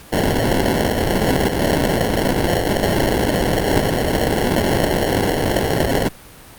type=noise with sample-and-hold; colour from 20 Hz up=white; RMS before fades=-17 dBFS; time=0.12-6.09 s; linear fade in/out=10 ms; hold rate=1225 Hz; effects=pink hiss -41 dBFS RMS until 6.58 s + Opus 48 kbps